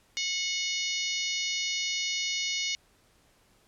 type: harmonic tone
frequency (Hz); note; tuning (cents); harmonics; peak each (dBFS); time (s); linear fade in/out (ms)
730; F#5; -24; 3 / 4 / 5 / 6 / 7 / 8 / 9; -34 / -35 / -36 / -37 / -37 / -38 / -39; 0.17-2.75; 0
effects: pink hiss -64 dBFS RMS until 3.67 s + low-pass 12000 Hz 12 dB/octave